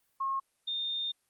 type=tone pair in turn; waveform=sine; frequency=1081 / 3636 Hz; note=C#6 / A#7; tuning=-44 / -44 cents; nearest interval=octave + major sixth; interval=2100 cents; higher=second; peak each=-29 / -31 dBFS; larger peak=first; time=0.2-0.4 / 0.67-1.12 s; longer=second; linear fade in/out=10 ms; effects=white hiss -74 dBFS RMS until 1.29 s + Opus 32 kbps